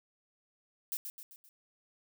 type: noise with echo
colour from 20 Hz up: violet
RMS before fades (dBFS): -36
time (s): 0.92-0.97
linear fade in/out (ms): 0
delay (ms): 130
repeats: 4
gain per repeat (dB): -6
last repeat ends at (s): 1.49
effects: none